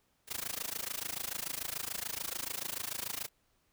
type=noise with amplitude modulation; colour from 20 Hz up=white; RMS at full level=-35 dBFS; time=0.27-3.29 s; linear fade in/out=50 ms; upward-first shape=sine; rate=26.9 Hz; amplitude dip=95%; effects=pink hiss -74 dBFS RMS until 3.72 s